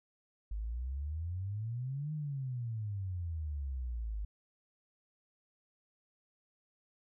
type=exponential two-way sweep; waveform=sine; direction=up then down; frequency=50.1 to 155.5 to 50.1 Hz; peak=-35 dBFS; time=0.51-4.25 s; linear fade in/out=5 ms; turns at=2.13 s; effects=none